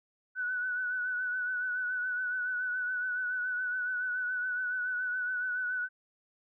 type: tone with vibrato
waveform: sine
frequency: 1488 Hz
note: F#6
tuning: 9 cents sharp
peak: -30 dBFS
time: 0.35-5.89 s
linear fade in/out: 50 ms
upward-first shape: triangle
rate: 7.1 Hz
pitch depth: 44 cents each way
effects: none